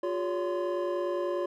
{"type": "tone cluster", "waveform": "triangle", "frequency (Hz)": [356, 406, 566, 1031], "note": ["F4", "G#4", "C#5", "C6"], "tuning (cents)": [33, -39, 36, -26], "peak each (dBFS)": [-29, -37, -30, -37], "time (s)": [0.03, 1.46], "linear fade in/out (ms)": 5, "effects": []}